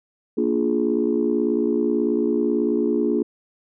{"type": "chord", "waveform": "sine", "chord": "Bb dominant seventh", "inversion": "none", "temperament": "just", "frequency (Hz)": [233.1, 291.4, 349.6, 419.5], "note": ["Bb3", "D4", "F4", "Ab4"], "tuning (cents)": [0, -13, 2, 17], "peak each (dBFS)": -23, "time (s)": [0.37, 3.23], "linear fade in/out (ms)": 10, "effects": ["tanh soft clip ceiling -9 dBFS"]}